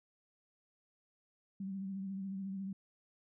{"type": "tone with vibrato", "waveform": "sine", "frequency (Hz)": 193.5, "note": "G3", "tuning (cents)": -22, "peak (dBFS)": -38, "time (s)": [1.6, 2.73], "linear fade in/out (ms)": 5, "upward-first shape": "triangle", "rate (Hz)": 14, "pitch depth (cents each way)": 47, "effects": []}